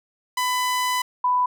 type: tone pair in turn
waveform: sawtooth / sine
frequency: 1000 / 994.2 Hz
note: B5 / B5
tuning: +21 / +11 cents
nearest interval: unison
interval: 10 cents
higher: first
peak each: -17 dBFS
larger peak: neither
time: 0.37-1.02 / 1.24-1.46 s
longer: first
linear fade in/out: 5 ms
effects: none